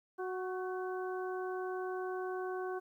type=harmonic tone with a mistuned harmonic; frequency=370 Hz; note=F#4; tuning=in tune; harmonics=1 / 2 / 3 / 4; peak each=-37 / -43 / -46 / -47 dBFS; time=0.18-2.8 s; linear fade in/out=20 ms; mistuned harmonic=4; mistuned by=+36 cents; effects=12-bit